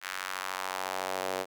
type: tone with high-pass filter sweep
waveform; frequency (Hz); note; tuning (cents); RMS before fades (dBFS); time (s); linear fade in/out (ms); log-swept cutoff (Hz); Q
sawtooth; 93.8; F#2; +24; -35; 0.01-1.46; 50; 1600 to 500; 1.6
effects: none